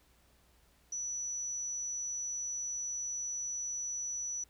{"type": "tone", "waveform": "sine", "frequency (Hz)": 5920, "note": "F#8", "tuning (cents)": 0, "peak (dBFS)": -35, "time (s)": [0.92, 4.44], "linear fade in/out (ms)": 5, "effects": ["added 60 Hz sine -68 dBFS peak until 4.49 s", "pink hiss -68 dBFS RMS until 4.49 s"]}